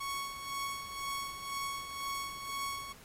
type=tone with tremolo; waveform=sawtooth; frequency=1108.7 Hz; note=C#6; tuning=in tune; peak=-31 dBFS; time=0-2.93 s; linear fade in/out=10 ms; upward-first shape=sine; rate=2 Hz; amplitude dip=60%; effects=pink hiss -56 dBFS RMS until 3.04 s + AAC 48 kbps